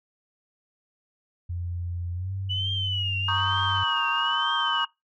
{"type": "tone with pitch glide", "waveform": "sine", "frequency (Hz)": [87.31, 96.32], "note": ["F2", "G2"], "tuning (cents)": [0, -30], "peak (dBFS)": -28, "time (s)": [1.49, 3.84], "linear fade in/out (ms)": 10, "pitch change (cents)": 170, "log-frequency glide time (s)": [2.13, 2.32]}
{"type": "tone with vibrato", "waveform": "sine", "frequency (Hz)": 2960, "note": "F#7", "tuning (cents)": 0, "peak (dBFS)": -26, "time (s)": [2.49, 4.86], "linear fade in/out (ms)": 20, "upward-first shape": "triangle", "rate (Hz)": 1.1, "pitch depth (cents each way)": 130}
{"type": "chord", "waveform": "sine", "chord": "Eb dominant seventh", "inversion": "second", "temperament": "equal", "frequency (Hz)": [932.3, 1108.7, 1244.5, 1568], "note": ["Bb5", "Db6", "Eb6", "G6"], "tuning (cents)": [0, 0, 0, 0], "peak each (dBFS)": -29, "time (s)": [3.28, 4.85], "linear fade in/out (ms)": 5}
{"effects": ["noise-tail reverb RT60 0.2 s tail -23 dB re dry", "tanh soft clip ceiling -13 dBFS"]}